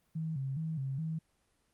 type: tone with vibrato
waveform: sine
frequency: 146.83 Hz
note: D3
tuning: in tune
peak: -33 dBFS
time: 0.15-1.19 s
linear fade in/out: 10 ms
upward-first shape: square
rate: 2.4 Hz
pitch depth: 150 cents each way
effects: pink hiss -74 dBFS RMS until 1.73 s + Opus 24 kbps